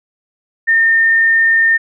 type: tone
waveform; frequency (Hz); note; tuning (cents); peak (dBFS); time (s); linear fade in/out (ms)
sine; 1817; A#6; -45; -8; 0.67-1.78; 20
effects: none